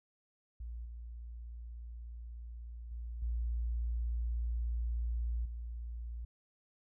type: tone with level steps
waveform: sine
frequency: 58.27 Hz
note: A#1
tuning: in tune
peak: -40 / -43 / -39 / -32 / -39 dBFS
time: 0.6-6.25 s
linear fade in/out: 5 ms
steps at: 0.85 / 2.91 / 3.22 / 5.45 s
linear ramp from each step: 5 ms
effects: none